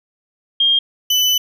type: tone pair in turn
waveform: sine / 35% pulse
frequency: 3218 / 2997 Hz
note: G7 / F#7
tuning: +45 / +22 cents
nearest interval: minor second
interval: 123 cents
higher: first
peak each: -11 dBFS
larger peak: neither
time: 0.6-0.79 / 1.1-1.38 s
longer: second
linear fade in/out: 5 ms
effects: none